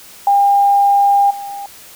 sine tone with level steps, 803 Hz, G5, 41 cents sharp, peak -8 / -24 dBFS, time 0.27-1.66 s, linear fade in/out 2 ms, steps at 1.3 s, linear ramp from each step 10 ms, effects white hiss -39 dBFS RMS until 1.95 s

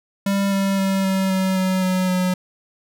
square tone with pitch steps, 197.7 / 195.54 / 193.41 / 191.3 / 189.21 / 187.14 / 185.1 / 183.08 Hz, G3 / G3 / G3 / G3 / F#3 / F#3 / F#3 / F#3, +15 / -4 / -23 / -42 / +39 / +20 / +1 / -18 cents, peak -18 dBFS, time 0.26-2.34 s, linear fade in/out 5 ms, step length 260 ms, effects none

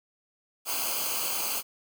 white noise with comb filter, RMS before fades -30 dBFS, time 0.65-1.63 s, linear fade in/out 50 ms, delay 0.54 ms, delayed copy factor -0.8, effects none

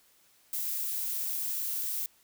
violet noise, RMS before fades -33 dBFS, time 0.53-2.06 s, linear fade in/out 0 ms, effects white hiss -64 dBFS RMS until 2.23 s

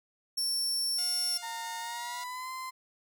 sawtooth tone, 5440 Hz, F8, 46 cents flat, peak -26 dBFS, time 0.37-1.38 s, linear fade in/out 10 ms
5% pulse tone with vibrato, 710 Hz, F5, 28 cents sharp, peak -30 dBFS, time 0.98-2.24 s, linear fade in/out 5 ms, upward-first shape square, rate 1.5 Hz, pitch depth 8 cents each way
35% pulse tone with pitch glide, 917 to 1035.3 Hz, A#5 to C6, -29 to -19 cents, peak -35 dBFS, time 1.42-2.71 s, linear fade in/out 20 ms, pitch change +210 cents, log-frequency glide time 1.79-2.51 s
effects none

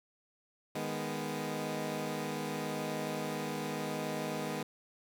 15% pulse chord, G# minor, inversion second, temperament equal, 155.56 / 207.7 / 246.9 Hz, D#3 / G#3 / B3, 0 / 0 / 0 cents, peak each -33 dBFS, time 0.75-4.63 s, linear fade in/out 5 ms, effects none

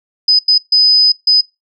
sine tone bursts at uneven times, 5010 Hz, D#8, 11 cents sharp, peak -6 dBFS, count 4, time 0.28-0.39 / 0.48-0.58 / 0.72-1.12 / 1.27-1.41 s, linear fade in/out 5 ms, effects noise-tail reverb RT60 0.2 s tail -20 dB re dry

